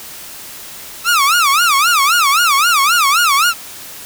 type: tone with vibrato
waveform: sawtooth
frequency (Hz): 1253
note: D#6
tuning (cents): +12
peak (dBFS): -6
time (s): 1.04-3.54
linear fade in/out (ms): 50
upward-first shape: sine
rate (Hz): 3.8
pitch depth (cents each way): 240
effects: white hiss -32 dBFS RMS until 4.05 s